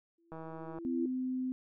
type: tone with exponential growth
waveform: sine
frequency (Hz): 336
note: E4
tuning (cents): +33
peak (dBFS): -30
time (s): 0.18-1.06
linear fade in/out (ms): 5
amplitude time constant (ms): 190
type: click train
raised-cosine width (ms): 1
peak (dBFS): -32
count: 76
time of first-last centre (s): 0.32-0.786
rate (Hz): 161
type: tone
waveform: sine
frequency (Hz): 256.7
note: C4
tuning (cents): -33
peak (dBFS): -32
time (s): 0.85-1.52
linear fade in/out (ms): 0
effects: none